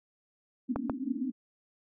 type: band-pass noise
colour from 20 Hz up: pink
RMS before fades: -34 dBFS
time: 0.68-1.32 s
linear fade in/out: 20 ms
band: 230 to 290 Hz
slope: 96 dB/octave
type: clicks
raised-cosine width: 1 ms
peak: -17 dBFS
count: 2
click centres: 0.76 / 0.897 s
effects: none